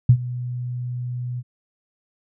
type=tone with ADSR envelope; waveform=sine; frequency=123.47 Hz; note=B2; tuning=in tune; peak=-6 dBFS; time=0.09-1.43 s; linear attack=5 ms; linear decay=71 ms; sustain=-19 dB; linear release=42 ms; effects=none